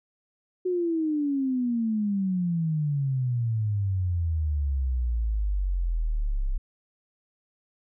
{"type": "exponential sweep", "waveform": "sine", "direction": "down", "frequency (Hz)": [370, 31.89], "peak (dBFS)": -23, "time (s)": [0.65, 6.58], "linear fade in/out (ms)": 10, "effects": []}